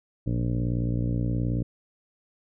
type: harmonic tone with a mistuned harmonic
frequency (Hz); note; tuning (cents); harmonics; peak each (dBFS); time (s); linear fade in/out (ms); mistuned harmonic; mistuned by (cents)
58.8; A#1; +16; 1 / 2 / 3 / 4 / 5 / 6 / 7 / 8 / 9 / 10; -31 / -26 / -32 / -35 / -33 / -47 / -45 / -45 / -44 / -50; 0.26-1.63; 10; 1; -130
effects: none